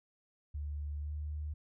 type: tone with pitch glide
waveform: sine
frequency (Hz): 73.42 to 75.09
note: D2 to D2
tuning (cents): 0 to +39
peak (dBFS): -36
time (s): 0.54-1.54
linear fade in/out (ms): 10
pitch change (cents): +39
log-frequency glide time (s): 1.01-1.11
effects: none